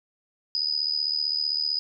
sine tone with amplitude modulation, 4978 Hz, D#8, in tune, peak -20 dBFS, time 0.55-1.79 s, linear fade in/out 0 ms, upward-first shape sine, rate 75.6 Hz, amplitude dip 80%, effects none

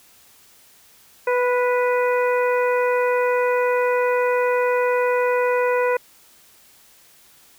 harmonic tone with a mistuned harmonic, 494.4 Hz, B4, 2 cents sharp, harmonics 1 / 2 / 3 / 4 / 5, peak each -18 / -24 / -28 / -30 / -32 dBFS, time 1.27-5.97 s, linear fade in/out 5 ms, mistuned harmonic 3, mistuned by -17 cents, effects white hiss -52 dBFS RMS until 7.58 s

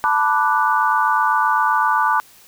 sine chord, B minor seventh, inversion third, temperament equal, 880 / 987.8 / 1174.7 / 1480 Hz, A5 / B5 / D6 / F#6, 0 / 0 / 0 / 0 cents, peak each -19 / -20 / -19 / -21 dBFS, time 0.04-2.2 s, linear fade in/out 0 ms, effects white hiss -48 dBFS RMS until 2.47 s

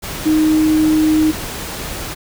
sine tone in noise, 311.1 Hz, D#4, in tune, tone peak -10 dBFS, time 0.25-1.32 s, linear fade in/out 20 ms, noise pink, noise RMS -26 dBFS, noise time 0.02-2.15 s, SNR +13 dB, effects none

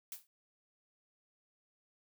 blue noise with exponential decay, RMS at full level -40 dBFS, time 0.12-0.27 s, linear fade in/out 1 ms, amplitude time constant 32 ms, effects none

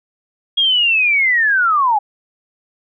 sine linear sweep, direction down, 3300 to 798 Hz, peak -11 dBFS, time 0.57-1.99 s, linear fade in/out 10 ms, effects none

